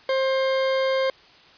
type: tone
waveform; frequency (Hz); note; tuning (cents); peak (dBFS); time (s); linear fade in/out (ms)
40% pulse; 530; C5; +22; -19; 0.09-1.1; 2
effects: white hiss -51 dBFS RMS until 1.57 s + resampled to 11025 Hz